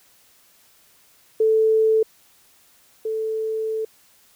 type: tone pair in turn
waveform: sine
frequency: 440 / 440 Hz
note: A4 / A4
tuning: 0 / 0 cents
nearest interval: unison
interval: 0 cents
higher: neither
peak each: -14 / -22 dBFS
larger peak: first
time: 1.4-2.03 / 3.05-3.85 s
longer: second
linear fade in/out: 5 ms
effects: white hiss -56 dBFS RMS until 4.35 s